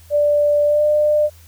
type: tone with pitch glide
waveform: sine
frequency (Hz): 587.3 to 599.6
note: D5 to D5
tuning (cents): 0 to +36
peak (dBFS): -12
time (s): 0.1-1.3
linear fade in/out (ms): 50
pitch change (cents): +36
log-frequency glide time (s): 0.65-0.85
effects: added 83 Hz sine -43 dBFS peak until 1.47 s + white hiss -50 dBFS RMS until 1.47 s